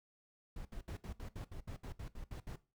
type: noise bursts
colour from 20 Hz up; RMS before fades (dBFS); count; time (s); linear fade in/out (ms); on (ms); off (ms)
brown; -45; 13; 0.56-2.56; 5; 92; 67
effects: noise-tail reverb RT60 0.3 s tail -17 dB re dry